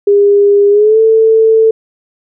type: tone with pitch glide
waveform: sine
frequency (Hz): 405.2 to 444.4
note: G#4 to A4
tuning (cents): -43 to +17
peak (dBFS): -4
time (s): 0.07-1.71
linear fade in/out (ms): 5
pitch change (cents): +160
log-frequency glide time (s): 0.7-0.99
effects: none